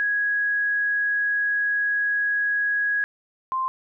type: tone pair in turn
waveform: sine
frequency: 1661.2 / 1046.5 Hz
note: G#6 / C6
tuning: 0 / 0 cents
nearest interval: minor sixth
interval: 800 cents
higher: first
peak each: -20 / -22 dBFS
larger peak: first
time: 0-3.04 / 3.52-3.68 s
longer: first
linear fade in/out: 0 ms
effects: none